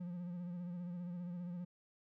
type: tone with vibrato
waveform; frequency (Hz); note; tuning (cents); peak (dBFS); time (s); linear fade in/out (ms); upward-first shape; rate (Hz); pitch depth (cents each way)
triangle; 176.1; F3; +15; -39; 0-1.65; 10; sine; 15; 44
effects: none